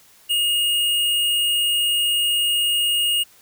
square tone, 2856 Hz, F7, 38 cents sharp, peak -18 dBFS, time 0.29-3.24 s, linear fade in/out 20 ms, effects white hiss -52 dBFS RMS until 3.41 s

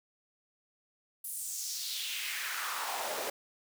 pink noise with high-pass filter sweep, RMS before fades -37 dBFS, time 1.24-3.3 s, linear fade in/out 5 ms, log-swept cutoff 11000 to 470 Hz, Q 2.6, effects none

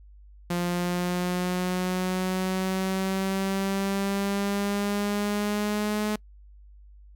sawtooth exponential sweep, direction up, 174.61 to 212.3 Hz, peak -21 dBFS, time 0.5-6.16 s, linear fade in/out 5 ms, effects noise-tail reverb RT60 0.1 s tail -26 dB re dry + added 50 Hz sine -47 dBFS peak until 7.15 s

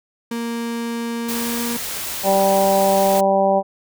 35% pulse tone with pitch glide, 233.1 to 236.1 Hz, A#3 to A#3, 0 to +22 cents, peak -21 dBFS, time 0.31-1.77 s, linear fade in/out 5 ms, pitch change +22 cents, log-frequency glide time 1.23-1.63 s
white noise, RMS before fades -27 dBFS, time 1.28-3.21 s, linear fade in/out 10 ms
harmonic tone, 195 Hz, G3, 9 cents flat, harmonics 1 / 2 / 3 / 4 / 5, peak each -23 / -24 / -16 / -18 / -26 dBFS, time 2.23-3.63 s, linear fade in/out 50 ms
effects none

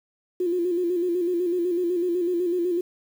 sine tone with vibrato, 352.1 Hz, F4, 14 cents sharp, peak -21 dBFS, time 0.4-2.81 s, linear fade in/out 5 ms, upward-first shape square, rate 8 Hz, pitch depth 53 cents each way, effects 8-bit

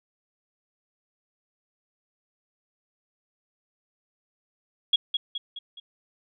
sine tone with echo, 3321 Hz, G#7, 1 cent flat, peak -16 dBFS, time 4.93-4.96 s, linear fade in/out 5 ms, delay 210 ms, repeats 4, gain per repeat -6 dB, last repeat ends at 5.8 s, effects none

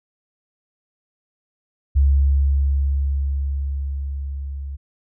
sine tone with level ramp, 69.3 Hz, C#2, in tune, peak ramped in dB -11 to -27 dBFS, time 1.95-4.77 s, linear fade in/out 20 ms, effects none

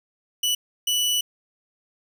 sawtooth tone bursts at uneven times, 2960 Hz, F#7, in tune, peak -17 dBFS, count 2, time 0.43-0.55 / 0.87-1.21 s, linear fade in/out 5 ms, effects none

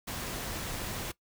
pink noise, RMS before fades -37 dBFS, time 0.07-1.12 s, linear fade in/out 10 ms, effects noise-tail reverb RT60 0.1 s tail -19 dB re dry

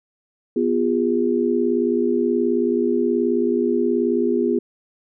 sine chord, F diminished, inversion second, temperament equal with one note detuned, 246.9 / 349.2 / 407.9 Hz, Cb4 / F4 / Ab4, 0 / 0 / -31 cents, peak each -21 dBFS, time 0.56-4.59 s, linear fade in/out 5 ms, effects none

